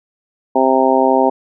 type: harmonic tone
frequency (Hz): 131.8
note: C3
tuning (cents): +13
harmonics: 2 / 3 / 4 / 5 / 6 / 7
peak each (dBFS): -17 / -17 / -17 / -17 / -17 / -17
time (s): 0.55-1.3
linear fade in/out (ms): 10
effects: none